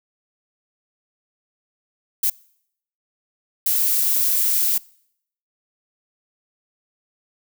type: noise bursts at uneven times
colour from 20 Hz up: violet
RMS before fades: -19 dBFS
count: 2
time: 2.23-2.3 / 3.66-4.78 s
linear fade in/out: 5 ms
effects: noise-tail reverb RT60 0.7 s tail -24 dB re dry